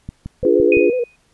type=click train; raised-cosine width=5 ms; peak=-16 dBFS; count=5; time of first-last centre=0.09-0.77 s; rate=5.88 Hz
type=tone with vibrato; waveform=sine; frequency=490.7 Hz; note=B4; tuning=11 cents flat; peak=-16 dBFS; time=0.43-1.04 s; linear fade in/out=5 ms; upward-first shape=square; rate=8 Hz; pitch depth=51 cents each way
type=chord; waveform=sine; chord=D diminished; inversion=none; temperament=equal; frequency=293.7 / 349.2 / 415.3 Hz; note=D4 / F4 / Ab4; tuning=0 / 0 / 0 cents; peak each=-20 / -15 / -15 dBFS; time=0.45-0.9 s; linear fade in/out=2 ms
type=tone with exponential decay; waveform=sine; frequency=2489 Hz; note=D#7; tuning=in tune; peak=-14 dBFS; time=0.72-1.16 s; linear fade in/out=2 ms; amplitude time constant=94 ms
effects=pink hiss -59 dBFS RMS until 1.33 s + resampled to 24000 Hz